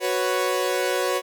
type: chord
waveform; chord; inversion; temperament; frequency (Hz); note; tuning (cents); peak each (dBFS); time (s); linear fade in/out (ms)
sawtooth; F# suspended fourth; none; equal; 370 / 493.9 / 554.4; F#4 / B4 / C#5; 0 / 0 / 0; -22; 0-1.22; 50
effects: none